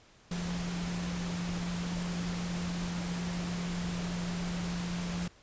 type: tone in noise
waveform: sine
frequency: 174.8 Hz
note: F3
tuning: 2 cents sharp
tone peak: -33 dBFS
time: 0.31-5.28 s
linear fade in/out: 5 ms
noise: pink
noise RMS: -40 dBFS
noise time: 0.31-5.28 s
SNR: +4 dB
effects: pink hiss -60 dBFS RMS until 5.42 s + resampled to 16000 Hz